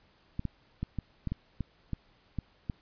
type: clicks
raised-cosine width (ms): 5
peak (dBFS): -20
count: 10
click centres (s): 0.394 / 0.453 / 0.83 / 0.987 / 1.273 / 1.32 / 1.607 / 1.933 / 2.387 / 2.698
effects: pink hiss -65 dBFS RMS until 2.81 s + resampled to 11025 Hz